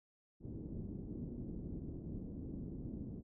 white low-pass noise, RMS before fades -45 dBFS, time 0.4-3.23 s, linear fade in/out 50 ms, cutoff 300 Hz, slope 24 dB/octave, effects none

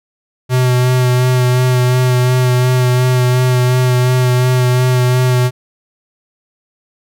square tone with vibrato, 126 Hz, B2, 35 cents sharp, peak -10 dBFS, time 0.49-5.51 s, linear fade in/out 50 ms, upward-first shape sine, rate 2.8 Hz, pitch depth 19 cents each way, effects none

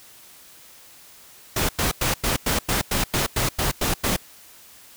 pink noise bursts, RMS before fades -22 dBFS, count 12, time 1.56-4.165 s, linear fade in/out 5 ms, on 130 ms, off 95 ms, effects white hiss -48 dBFS RMS until 4.96 s

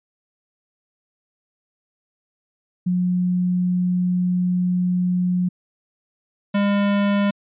sine / square tone pair in turn, 180 / 202 Hz, F#3 / G#3, -47 / -48 cents, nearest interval major second, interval 199 cents, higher second, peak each -17 dBFS, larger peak neither, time 2.86-5.49 / 6.54-7.31 s, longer first, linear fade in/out 10 ms, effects resampled to 8000 Hz

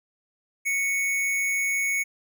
square tone with amplitude modulation, 2217 Hz, C#7, in tune, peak -22 dBFS, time 0.65-2.04 s, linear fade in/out 20 ms, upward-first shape sine, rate 190 Hz, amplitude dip 35%, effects none

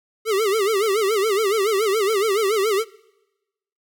square tone with vibrato, 415.3 Hz, G#4, in tune, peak -18 dBFS, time 0.25-2.85 s, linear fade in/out 50 ms, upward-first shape sine, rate 7.1 Hz, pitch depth 150 cents each way, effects noise-tail reverb RT60 1.0 s tail -23 dB re dry

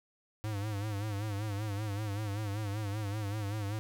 square tone with vibrato, 103.83 Hz, G#2, in tune, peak -34 dBFS, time 0.44-3.79 s, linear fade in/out 0 ms, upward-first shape sine, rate 5.2 Hz, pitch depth 89 cents each way, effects none

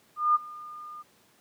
sine tone with ADSR envelope, 1213 Hz, D#6, 44 cents flat, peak -17 dBFS, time 0.16-1.03 s, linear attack 190 ms, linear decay 23 ms, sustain -22 dB, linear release 21 ms, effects pink hiss -62 dBFS RMS until 1.4 s + high-pass 150 Hz 12 dB/octave

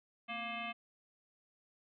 sine tone with frequency modulation, 1649 Hz, G#6, 13 cents flat, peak -38 dBFS, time 0.28-0.73 s, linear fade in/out 20 ms, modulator 475 Hz, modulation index 2.8, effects none

